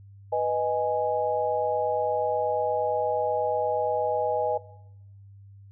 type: chord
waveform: sine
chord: G# minor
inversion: first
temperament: equal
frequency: 493.9 / 622.3 / 830.6 Hz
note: B4 / D#5 / G#5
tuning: 0 / 0 / 0 cents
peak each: -27 dBFS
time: 0.32-4.58 s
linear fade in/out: 10 ms
effects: noise-tail reverb RT60 0.9 s tail -20 dB re dry + added 99 Hz sine -46 dBFS peak until 5.71 s